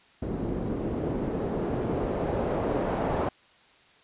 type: noise with low-pass filter sweep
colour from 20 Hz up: white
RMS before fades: -29 dBFS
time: 0.22-3.29 s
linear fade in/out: 5 ms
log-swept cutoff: 300 to 660 Hz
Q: 1.2
effects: white hiss -58 dBFS RMS until 4.03 s + resampled to 8000 Hz